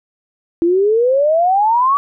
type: exponential sweep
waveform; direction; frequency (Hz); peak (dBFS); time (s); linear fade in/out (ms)
sine; up; 330 to 1151; -10; 0.62-1.97; 0
effects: none